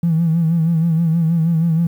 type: tone with vibrato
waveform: triangle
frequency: 164.81 Hz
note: E3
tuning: in tune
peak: -9 dBFS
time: 0.03-1.87 s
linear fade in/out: 5 ms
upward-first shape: sine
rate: 6.3 Hz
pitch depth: 67 cents each way
effects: tanh soft clip ceiling -10 dBFS + 8-bit